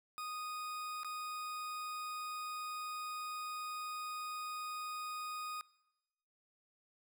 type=tone with dropouts; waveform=40% pulse; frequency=1241 Hz; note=D#6; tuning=5 cents flat; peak=-40 dBFS; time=0.18-5.61 s; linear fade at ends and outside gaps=0 ms; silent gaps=1.033-1.046 s; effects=noise-tail reverb RT60 1.0 s tail -22 dB re dry